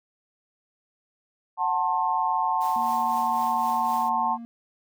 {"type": "chord", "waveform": "sine", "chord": "F# diminished", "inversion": "none", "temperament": "just", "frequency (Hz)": [740, 888, 1065.6], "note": ["F#5", "A5", "C6"], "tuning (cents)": [0, 16, 31], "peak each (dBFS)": [-28, -24, -27], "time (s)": [1.57, 4.38], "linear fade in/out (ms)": 50}
{"type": "noise with tremolo", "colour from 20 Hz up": "white", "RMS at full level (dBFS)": -43, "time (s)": [2.6, 4.1], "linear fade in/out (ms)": 20, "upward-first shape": "triangle", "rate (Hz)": 3.9, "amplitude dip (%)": 55}
{"type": "tone", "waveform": "triangle", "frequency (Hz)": 233.1, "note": "A#3", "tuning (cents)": 0, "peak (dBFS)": -34, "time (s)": [2.76, 4.45], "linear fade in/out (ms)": 0}
{"effects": []}